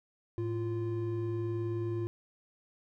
triangle tone pair together, 109.1 / 346.4 Hz, A2 / F4, -14 / -14 cents, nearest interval octave + minor sixth, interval 2000 cents, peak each -32 / -32 dBFS, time 0.38-2.07 s, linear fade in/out 0 ms, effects none

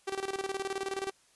sawtooth tone with tremolo, 388.5 Hz, G4, 16 cents flat, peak -27 dBFS, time 0.07-1.11 s, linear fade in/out 10 ms, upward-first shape square, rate 19 Hz, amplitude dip 75%, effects white hiss -65 dBFS RMS until 1.35 s + resampled to 24000 Hz

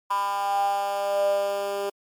10% pulse tone with high-pass filter sweep, 200 Hz, G3, 35 cents sharp, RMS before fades -25 dBFS, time 0.1-1.9 s, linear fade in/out 10 ms, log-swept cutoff 1000 to 450 Hz, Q 8.6, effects MP3 96 kbps

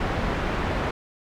pink low-pass noise, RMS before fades -26 dBFS, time 0-0.91 s, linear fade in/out 5 ms, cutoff 2000 Hz, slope 12 dB/octave, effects none

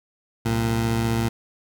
20% pulse tone pair together, 64.69 / 114.4 Hz, C2 / A#2, -19 / -32 cents, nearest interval minor seventh, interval 987 cents, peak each -25 / -16 dBFS, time 0.45-1.29 s, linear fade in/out 10 ms, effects none

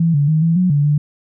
sine tone with pitch steps, 166 / 143.8 / 156.6 / 165.5 / 182.3 / 144.5 / 147.5 Hz, E3 / D3 / D#3 / E3 / F#3 / D3 / D3, +12 / -36 / +11 / +7 / -25 / -28 / +8 cents, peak -11 dBFS, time 0-0.98 s, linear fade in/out 5 ms, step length 140 ms, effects none

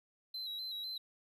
triangle tone with vibrato, 3974 Hz, B7, 10 cents sharp, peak -38 dBFS, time 0.34-0.98 s, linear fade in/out 5 ms, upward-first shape square, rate 4 Hz, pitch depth 44 cents each way, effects none

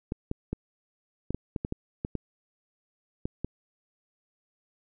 clicks, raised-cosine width 3 ms, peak -17 dBFS, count 12, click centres 0.121 / 0.314 / 0.53 / 1.306 / 1.346 / 1.562 / 1.649 / 1.724 / 2.049 / 2.153 / 3.255 / 3.446 s, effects none

